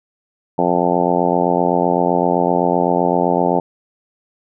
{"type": "harmonic tone", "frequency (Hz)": 87.8, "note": "F2", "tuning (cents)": 10, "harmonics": [2, 3, 4, 5, 6, 7, 8, 9, 10], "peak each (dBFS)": [-22, -22, -22, -22, -22, -22, -22, -22, -22], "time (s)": [0.58, 3.6], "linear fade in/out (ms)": 5, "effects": []}